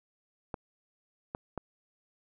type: clicks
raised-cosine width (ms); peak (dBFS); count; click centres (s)
1; -21; 3; 0.542 / 1.349 / 1.577
effects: none